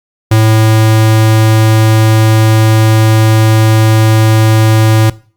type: tone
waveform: square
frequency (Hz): 110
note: A2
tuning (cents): 0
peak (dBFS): -5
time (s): 0.31-5.1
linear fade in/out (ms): 5
effects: noise-tail reverb RT60 0.4 s tail -20 dB re dry + Opus 48 kbps